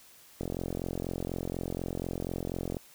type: click train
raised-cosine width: 2 ms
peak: -20 dBFS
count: 105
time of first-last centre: 0.41-2.768 s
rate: 44.1 Hz
effects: white hiss -56 dBFS RMS until 2.94 s